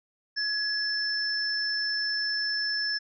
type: tone pair together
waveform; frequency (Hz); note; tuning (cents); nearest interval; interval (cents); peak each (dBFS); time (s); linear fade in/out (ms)
sine; 1685 / 5310; G#6 / E8; +25 / +12; octave + minor sixth; 1987; -30 / -28; 0.36-2.99; 20
effects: none